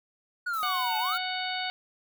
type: exponential two-way sweep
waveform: triangle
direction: down then up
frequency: 1480 to 855 to 1480 Hz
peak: -26 dBFS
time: 0.46-1.18 s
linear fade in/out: 10 ms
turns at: 0.98 s
type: noise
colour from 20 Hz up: violet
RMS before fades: -42 dBFS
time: 0.53-1.18 s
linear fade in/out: 10 ms
type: harmonic tone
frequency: 740 Hz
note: F#5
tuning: in tune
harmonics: 1 / 2 / 3 / 4 / 5 / 6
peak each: -34 / -37 / -37 / -38 / -37 / -39 dBFS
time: 0.63-1.7 s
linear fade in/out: 0 ms
effects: none